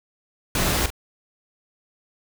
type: noise with echo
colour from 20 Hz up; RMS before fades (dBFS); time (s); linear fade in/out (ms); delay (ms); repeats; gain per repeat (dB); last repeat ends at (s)
pink; -22; 0.55-0.86; 2; 43; 1; -11; 0.903
effects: none